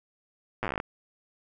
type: slowing click train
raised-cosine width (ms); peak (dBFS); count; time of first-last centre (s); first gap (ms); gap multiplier
0.5; -15; 13; 0.63-0.801; 8; 1.1
effects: none